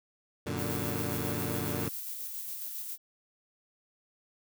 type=chord; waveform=15% pulse; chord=Gb augmented; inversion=none; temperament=equal; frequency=92.5 / 116.54 / 146.83 Hz; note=Gb2 / Bb2 / D3; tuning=0 / 0 / 0 cents; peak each=-30 dBFS; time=0.46-1.89 s; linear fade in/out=10 ms
type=noise with tremolo; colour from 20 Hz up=violet; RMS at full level=-38 dBFS; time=0.56-2.98 s; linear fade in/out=50 ms; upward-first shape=square; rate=7.3 Hz; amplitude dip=25%
effects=none